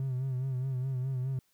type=tone with vibrato; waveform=triangle; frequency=130.3 Hz; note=C3; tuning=7 cents flat; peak=-27 dBFS; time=0-1.39 s; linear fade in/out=2 ms; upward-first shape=sine; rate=4.8 Hz; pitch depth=63 cents each way; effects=tanh soft clip ceiling -24 dBFS + white hiss -72 dBFS RMS until 1.53 s